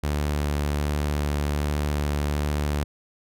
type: tone with vibrato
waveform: sawtooth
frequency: 73.42 Hz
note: D2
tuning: in tune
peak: -19 dBFS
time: 0.03-2.84 s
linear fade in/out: 10 ms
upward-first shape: sine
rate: 1.3 Hz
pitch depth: 10 cents each way
effects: none